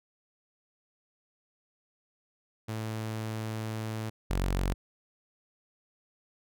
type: tone pair in turn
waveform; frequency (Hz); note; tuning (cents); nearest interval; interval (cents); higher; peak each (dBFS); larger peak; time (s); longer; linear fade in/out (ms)
sawtooth; 110 / 46.25; A2 / F#1; 0 / 0; octave + minor third; 1500; first; -29 / -23; second; 2.68-4.1 / 4.3-4.74; first; 10
effects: none